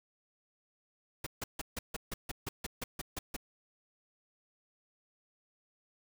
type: noise bursts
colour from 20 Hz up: pink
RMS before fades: -38 dBFS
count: 13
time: 1.24-3.365 s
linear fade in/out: 5 ms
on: 25 ms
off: 150 ms
effects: none